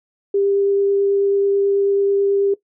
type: tone with vibrato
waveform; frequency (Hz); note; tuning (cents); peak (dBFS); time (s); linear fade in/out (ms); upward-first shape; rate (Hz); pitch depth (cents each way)
sine; 398.1; G4; +27; -14; 0.34-2.54; 5; triangle; 9.2; 8
effects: noise-tail reverb RT60 0.1 s tail -17 dB re dry